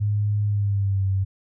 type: tone with pitch glide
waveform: sine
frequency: 103.83 to 96.32 Hz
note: G#2 to G2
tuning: 0 to -30 cents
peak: -19 dBFS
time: 0-1.25 s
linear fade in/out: 20 ms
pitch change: -130 cents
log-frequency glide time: 0.45-1.06 s
effects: none